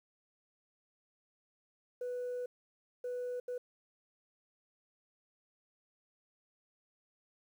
sine tone bursts at uneven times, 493.9 Hz, B4, in tune, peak -34 dBFS, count 3, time 2.01-2.46 / 3.04-3.4 / 3.48-3.58 s, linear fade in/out 5 ms, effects tanh soft clip ceiling -34 dBFS + 11-bit

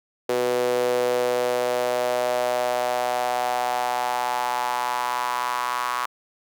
sawtooth tone with high-pass filter sweep, 123.47 Hz, B2, in tune, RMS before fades -24 dBFS, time 0.29-6.06 s, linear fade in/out 5 ms, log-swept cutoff 440 to 1100 Hz, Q 4.7, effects none

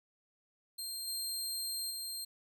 20% pulse tone with level steps, 4186 Hz, C8, in tune, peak -33 / -30 / -33 dBFS, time 0.78-2.25 s, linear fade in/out 10 ms, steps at 1.07 / 1.9 s, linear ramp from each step 10 ms, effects none

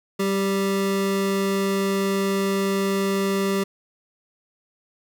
square tone pair together, 194.52 / 393.1 Hz, G3 / G4, -13 / +5 cents, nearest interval octave, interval 1218 cents, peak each -24 / -24 dBFS, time 0.19-3.64 s, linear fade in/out 10 ms, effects none

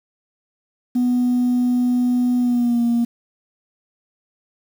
sine tone with pitch glide, 246.9 to 236 Hz, B3 to A#3, 0 to +22 cents, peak -13 dBFS, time 0.95-3.05 s, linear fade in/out 10 ms, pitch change -78 cents, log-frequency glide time 2.38-2.82 s, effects tanh soft clip ceiling -13 dBFS + 7-bit

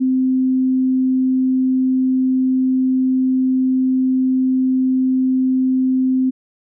sine tone, 259.2 Hz, C4, 16 cents flat, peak -13 dBFS, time 0-6.31 s, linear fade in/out 20 ms, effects none

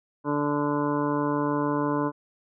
harmonic tone, 146.2 Hz, D3, 7 cents flat, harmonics 1 / 2 / 3 / 4 / 6 / 7 / 8 / 9 / 10, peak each -33 / -26 / -31 / -33 / -35 / -30 / -42 / -43 / -40 dBFS, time 0.24-2.12 s, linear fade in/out 50 ms, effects none

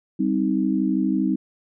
sine chord, C minor, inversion second, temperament just, 196.22 / 261.6 / 314 Hz, G3 / C4 / Eb4, +2 / 0 / +16 cents, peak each -23 dBFS, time 0.19-1.36 s, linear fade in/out 10 ms, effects none

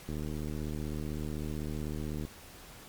click train, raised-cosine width 3 ms, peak -25 dBFS, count 165, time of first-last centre 0.09-2.251 s, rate 75.9 Hz, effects pink hiss -51 dBFS RMS until 2.88 s + MP3 96 kbps

